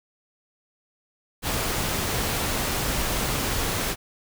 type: noise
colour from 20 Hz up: pink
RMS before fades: -26 dBFS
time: 1.42-3.96 s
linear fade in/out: 50 ms
effects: none